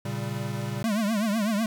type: chord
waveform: square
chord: G diminished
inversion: first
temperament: equal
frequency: 116.54 / 138.59 / 196 Hz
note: Bb2 / Db3 / G3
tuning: 0 / 0 / 0 cents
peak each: -33 / -34 / -35 dBFS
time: 0.05-0.83 s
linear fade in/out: 5 ms
type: tone with vibrato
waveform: square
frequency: 213.9 Hz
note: A3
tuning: 49 cents flat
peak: -24 dBFS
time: 0.84-1.66 s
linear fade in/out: 2 ms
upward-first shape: triangle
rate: 8 Hz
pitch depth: 160 cents each way
effects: 9-bit